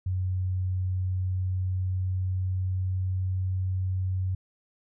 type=tone with pitch glide; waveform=sine; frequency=92.5 to 93.3 Hz; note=F#2 to F#2; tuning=0 to +15 cents; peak=-25 dBFS; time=0.06-4.35 s; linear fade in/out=5 ms; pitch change=+15 cents; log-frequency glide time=0.78-3.56 s; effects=none